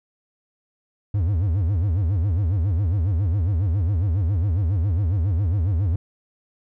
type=tone with vibrato; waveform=triangle; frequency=91 Hz; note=F#2; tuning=28 cents flat; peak=-16 dBFS; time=1.14-5.96 s; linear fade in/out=5 ms; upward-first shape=sine; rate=7.3 Hz; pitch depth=260 cents each way; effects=none